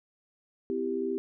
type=chord; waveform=sine; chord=C major; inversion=none; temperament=equal with one note detuned; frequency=255.1 / 329.6 / 392 Hz; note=C4 / E4 / G4; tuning=-44 / 0 / 0 cents; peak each=-34 / -35 / -30 dBFS; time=0.7-1.18 s; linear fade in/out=0 ms; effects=none